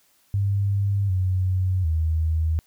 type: tone with pitch steps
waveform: sine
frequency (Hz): 99.8 / 92.8 / 79.9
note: G2 / F#2 / D#2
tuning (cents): +32 / +6 / +47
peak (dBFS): -19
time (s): 0.34-2.59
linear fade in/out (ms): 0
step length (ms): 750
effects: white hiss -62 dBFS RMS until 2.66 s